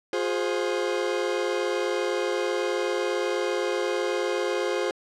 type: chord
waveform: 40% pulse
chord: F minor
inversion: none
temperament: equal with one note detuned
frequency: 355.3 / 415.3 / 523.3 Hz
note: F4 / Ab4 / C5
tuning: +30 / 0 / 0 cents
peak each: -28 dBFS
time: 0.13-4.91 s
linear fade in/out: 2 ms
effects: low-pass 6000 Hz 12 dB/octave